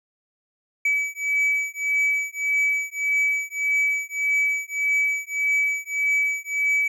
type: beating tone pair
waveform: triangle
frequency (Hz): 2288 / 2289.7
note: D7 / D7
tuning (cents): -46 / -45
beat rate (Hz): 1.7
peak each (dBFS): -22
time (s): 0.85-6.88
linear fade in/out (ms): 5
effects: none